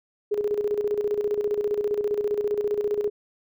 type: tone with tremolo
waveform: sine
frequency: 415.3 Hz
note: G#4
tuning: in tune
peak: -20 dBFS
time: 0.31-3.1 s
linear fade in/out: 10 ms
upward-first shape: square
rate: 15 Hz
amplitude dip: 60%
effects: none